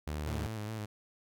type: tone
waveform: sawtooth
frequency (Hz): 75.4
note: D2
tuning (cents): +46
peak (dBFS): -31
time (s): 0.07-0.47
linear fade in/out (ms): 0
type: tone with vibrato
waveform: sawtooth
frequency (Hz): 108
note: A2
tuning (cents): -32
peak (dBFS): -33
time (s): 0.26-0.86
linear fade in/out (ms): 10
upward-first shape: square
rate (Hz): 4.8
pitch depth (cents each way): 43
effects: none